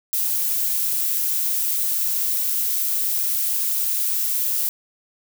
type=noise; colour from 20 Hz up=violet; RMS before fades=-22 dBFS; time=0.13-4.69 s; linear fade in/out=0 ms; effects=none